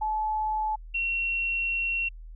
sine tone pair in turn, 862 / 2730 Hz, A5 / F7, -36 / -40 cents, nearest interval octave + minor sixth, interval 1996 cents, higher second, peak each -25 dBFS, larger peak neither, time 0.01-0.76 / 0.94-2.09 s, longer second, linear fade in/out 10 ms, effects added 40 Hz sine -40 dBFS peak until 2.35 s

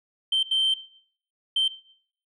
sine tone bursts at uneven times, 3118 Hz, G7, 10 cents flat, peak -18 dBFS, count 3, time 0.32-0.43 / 0.51-0.74 / 1.56-1.68 s, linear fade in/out 5 ms, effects noise-tail reverb RT60 0.6 s tail -20 dB re dry + tanh soft clip ceiling -17 dBFS

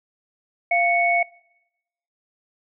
sine tone pair together, 693.1 / 2217 Hz, F5 / C#7, -13 / 0 cents, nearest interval octave + minor sixth, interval 2013 cents, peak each -19 dBFS, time 0.71-1.23 s, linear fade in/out 5 ms, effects noise-tail reverb RT60 0.9 s tail -24 dB re dry

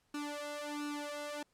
sawtooth tone with flanger, 293.7 Hz, D4, in tune, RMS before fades -41 dBFS, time 0.14-1.43 s, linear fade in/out 5 ms, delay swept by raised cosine 0.74 to 1.94 ms, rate 1.4 Hz, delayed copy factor +1, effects pink hiss -75 dBFS RMS until 1.53 s + low-pass 11000 Hz 12 dB/octave

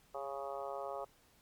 harmonic tone with a mistuned harmonic, 138.59 Hz, C#3, in tune, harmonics 3 / 4 / 5 / 6 / 7 / 8 / 9, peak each -47 / -43 / -45 / -47 / -52 / -49 / -50 dBFS, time 0.14-1.05 s, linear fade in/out 10 ms, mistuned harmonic 3, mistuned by -22 cents, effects pink hiss -67 dBFS RMS until 1.41 s + MP3 96 kbps

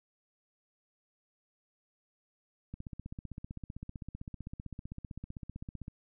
click train, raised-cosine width 5 ms, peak -29 dBFS, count 50, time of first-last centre 2.74-5.881 s, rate 15.6 Hz, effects none

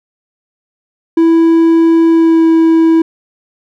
triangle tone with pitch glide, 329.6 to 326.2 Hz, E4 to E4, 0 to -18 cents, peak -3 dBFS, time 1.17-3.02 s, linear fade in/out 5 ms, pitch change -18 cents, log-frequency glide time 2.09-2.46 s, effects none

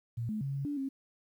sine tone with pitch steps, 116.9 / 215 / 137.7 / 138.7 / 289.7 / 269.9 Hz, A#2 / A3 / C#3 / C#3 / D4 / C#4, +5 / -40 / -11 / +1 / -24 / -46 cents, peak -32 dBFS, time 0.17-0.89 s, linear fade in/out 10 ms, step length 120 ms, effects 11-bit

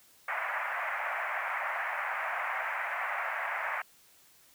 white band-pass noise, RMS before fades -34 dBFS, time 0.28-3.82 s, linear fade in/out 5 ms, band 630 to 2200 Hz, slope 48 dB/octave, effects white hiss -61 dBFS RMS until 4.54 s

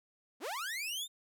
sawtooth linear sweep, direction up, 202.6 to 3692 Hz, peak -33 dBFS, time 0.4-1.08 s, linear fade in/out 50 ms, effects none

